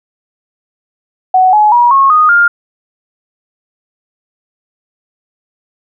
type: tone with pitch steps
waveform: sine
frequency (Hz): 745 / 846 / 960.6 / 1090.7 / 1238.5 / 1406.4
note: F#5 / G#5 / B5 / C#6 / D#6 / F6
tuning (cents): +12 / +32 / -48 / -28 / -8 / +12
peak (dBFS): -4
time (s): 1.34-2.48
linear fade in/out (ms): 5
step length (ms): 190
effects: none